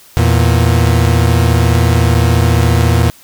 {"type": "tone pair together", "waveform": "40% pulse", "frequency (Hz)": [83, 117.11], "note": ["E2", "A#2"], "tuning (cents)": [12, 8], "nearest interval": "tritone", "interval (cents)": 596, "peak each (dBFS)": -10, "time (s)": [0.17, 3.1], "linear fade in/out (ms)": 0, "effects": ["white hiss -42 dBFS RMS until 3.23 s"]}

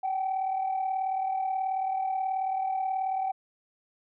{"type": "tone pair together", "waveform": "sine", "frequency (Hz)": [761.5, 800], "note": ["F#5", "G5"], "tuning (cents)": [50, 35], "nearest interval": "minor second", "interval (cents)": 85, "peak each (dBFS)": [-26, -34], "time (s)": [0.03, 3.32], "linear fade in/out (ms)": 10, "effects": ["tanh soft clip ceiling -22 dBFS"]}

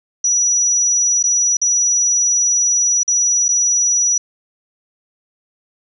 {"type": "tone with dropouts", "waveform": "sine", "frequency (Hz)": 5860, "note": "F#8", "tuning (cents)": -18, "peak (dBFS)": -12, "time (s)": [0.24, 4.18], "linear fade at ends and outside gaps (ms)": 5, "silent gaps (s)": [[1.228, 1.238], [1.57, 1.615], [3.033, 3.078], [3.483, 3.488]], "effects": []}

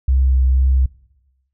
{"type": "tone with vibrato", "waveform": "sine", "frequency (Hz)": 65.3, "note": "C2", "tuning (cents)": -3, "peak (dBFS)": -10, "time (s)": [0.08, 0.86], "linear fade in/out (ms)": 5, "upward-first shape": "triangle", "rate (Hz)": 2.1, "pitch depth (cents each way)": 19, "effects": ["noise-tail reverb RT60 1.0 s tail -23 dB re dry", "tanh soft clip ceiling -7 dBFS"]}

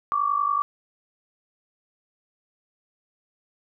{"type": "tone pair together", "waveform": "sine", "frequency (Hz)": [1124, 1174.7], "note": ["C#6", "D6"], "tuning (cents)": [24, 0], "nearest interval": "minor second", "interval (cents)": 76, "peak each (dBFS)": [-24, -23], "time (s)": [0.12, 0.62], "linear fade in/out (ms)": 0, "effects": []}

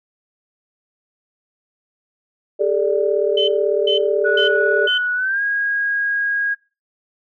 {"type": "chord", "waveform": "sine", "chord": "G suspended second", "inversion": "none", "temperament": "equal with one note detuned", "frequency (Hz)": [401.9, 440, 587.3], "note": ["G4", "A4", "D5"], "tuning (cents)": [43, 0, 0], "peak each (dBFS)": -19, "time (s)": [2.59, 4.88], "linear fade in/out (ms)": 20}
{"type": "tone bursts", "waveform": "sine", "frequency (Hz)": 3055, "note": "G7", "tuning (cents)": -45, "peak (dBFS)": -17, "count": 4, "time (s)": [3.37, 4.98], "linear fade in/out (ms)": 5, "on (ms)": 110, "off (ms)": 390}
{"type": "tone with pitch glide", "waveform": "sine", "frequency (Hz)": [1469, 1639.4], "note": ["F#6", "G#6"], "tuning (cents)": [-13, -23], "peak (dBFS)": -17, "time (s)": [4.24, 6.55], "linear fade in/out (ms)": 20, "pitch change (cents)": 190, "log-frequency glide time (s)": [5.15, 5.42]}
{"effects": ["noise-tail reverb RT60 0.3 s tail -20 dB re dry", "tanh soft clip ceiling -1 dBFS"]}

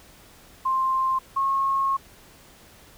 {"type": "tone pair in turn", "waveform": "sine", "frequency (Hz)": [1052, 1086.6], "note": ["C6", "C#6"], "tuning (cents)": [9, -35], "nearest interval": "minor second", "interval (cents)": 56, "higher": "second", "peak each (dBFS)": -20, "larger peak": "neither", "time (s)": [[0.65, 1.19], [1.36, 1.97]], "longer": "second", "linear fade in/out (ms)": 10, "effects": ["pink hiss -51 dBFS RMS until 2.97 s"]}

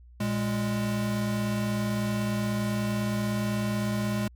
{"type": "tone pair together", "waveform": "square", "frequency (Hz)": [116.54, 206.3], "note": ["A#2", "G#3"], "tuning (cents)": [0, -11], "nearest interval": "minor seventh", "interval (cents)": 989, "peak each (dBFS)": [-31, -28], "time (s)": [0.2, 4.28], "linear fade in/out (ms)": 5, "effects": ["added 60 Hz sine -48 dBFS peak until 4.35 s", "MP3 96 kbps"]}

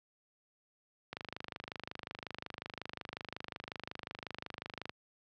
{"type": "click train", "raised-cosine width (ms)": 0.3, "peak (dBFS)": -24, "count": 97, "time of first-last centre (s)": [1.13, 4.895], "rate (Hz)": 25.5, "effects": ["high-pass 80 Hz 12 dB/octave"]}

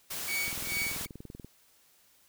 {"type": "noise", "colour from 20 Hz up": "white", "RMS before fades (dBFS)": -37, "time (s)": [0.1, 1.06], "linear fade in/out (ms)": 10}
{"type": "tone with tremolo", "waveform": "40% pulse", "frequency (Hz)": 2253, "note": "C#7", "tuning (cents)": 28, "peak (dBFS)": -29, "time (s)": [0.28, 1.07], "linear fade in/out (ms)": 2, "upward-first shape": "sine", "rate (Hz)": 2.4, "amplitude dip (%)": 100}
{"type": "click train", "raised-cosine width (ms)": 3, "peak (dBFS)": -31, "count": 21, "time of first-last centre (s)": [0.48, 1.446], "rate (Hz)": 20.7}
{"effects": ["white hiss -64 dBFS RMS until 2.28 s"]}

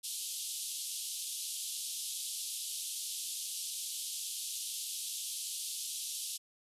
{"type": "band-pass noise", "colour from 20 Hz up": "white", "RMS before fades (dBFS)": -40, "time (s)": [0.03, 6.38], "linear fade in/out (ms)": 20, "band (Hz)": [3000, 12000], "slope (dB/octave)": 48, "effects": ["resampled to 32000 Hz"]}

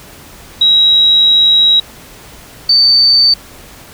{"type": "tone pair in turn", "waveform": "sine", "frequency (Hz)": [3848, 4564], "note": ["B7", "C#8"], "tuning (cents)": [-46, 50], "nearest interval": "minor third", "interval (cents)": 296, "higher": "second", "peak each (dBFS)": -5, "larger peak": "neither", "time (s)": [[0.61, 1.8], [2.69, 3.34]], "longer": "first", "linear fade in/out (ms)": 5, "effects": ["pink hiss -36 dBFS RMS until 3.93 s"]}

